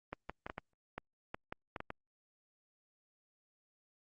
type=clicks; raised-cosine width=0.5 ms; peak=-25 dBFS; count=11; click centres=0.13 / 0.296 / 0.465 / 0.499 / 0.581 / 0.98 / 1.345 / 1.525 / 1.762 / 1.804 / 1.904 s; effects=Opus 24 kbps